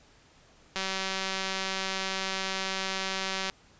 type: click train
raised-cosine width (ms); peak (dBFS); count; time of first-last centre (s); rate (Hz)
0.2; -14; 524; 0.76-3.498; 191
effects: pink hiss -59 dBFS RMS until 3.79 s + resampled to 16000 Hz